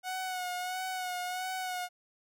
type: tone with vibrato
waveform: sawtooth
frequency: 734 Hz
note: F#5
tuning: 14 cents flat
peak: -30 dBFS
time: 0.03-1.89 s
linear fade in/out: 50 ms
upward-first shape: sine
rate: 1.5 Hz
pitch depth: 36 cents each way
effects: none